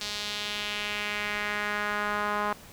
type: tone with band-pass filter sweep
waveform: sawtooth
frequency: 207.7 Hz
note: G#3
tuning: in tune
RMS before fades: -31 dBFS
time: 0.01-2.53 s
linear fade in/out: 2 ms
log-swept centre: 4400 to 1100 Hz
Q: 2
effects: pink hiss -49 dBFS RMS until 2.72 s

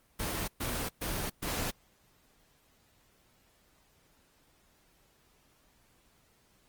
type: noise bursts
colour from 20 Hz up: pink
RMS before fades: -34 dBFS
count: 4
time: 0.19-1.71 s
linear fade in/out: 10 ms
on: 290 ms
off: 120 ms
effects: pink hiss -67 dBFS RMS until 6.68 s + Opus 24 kbps

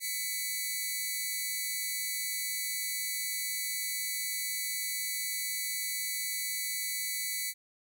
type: tone pair together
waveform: 5% pulse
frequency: 2000 / 2242 Hz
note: B6 / C#7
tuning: +21 / +19 cents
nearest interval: major second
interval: 198 cents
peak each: -25 / -25 dBFS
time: 0-7.54 s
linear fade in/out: 50 ms
effects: none

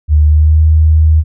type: tone with pitch glide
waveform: sine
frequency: 75.4 to 78.42 Hz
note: D2 to D#2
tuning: +46 to +14 cents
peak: -4 dBFS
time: 0.08-1.24 s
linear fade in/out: 50 ms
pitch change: +68 cents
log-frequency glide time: 0.23-0.62 s
effects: none

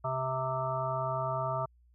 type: harmonic tone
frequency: 130.81 Hz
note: C3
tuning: in tune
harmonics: 1 / 3 / 5 / 7 / 9 / 10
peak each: -36 / -45 / -34 / -37 / -36 / -41 dBFS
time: 0.04-1.66 s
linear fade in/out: 10 ms
effects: added 60 Hz sine -60 dBFS peak until 1.94 s

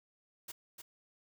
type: noise with echo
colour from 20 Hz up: white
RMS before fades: -44 dBFS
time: 0.48-0.52 s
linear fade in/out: 10 ms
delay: 300 ms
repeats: 1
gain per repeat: -5 dB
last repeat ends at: 0.82 s
effects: none

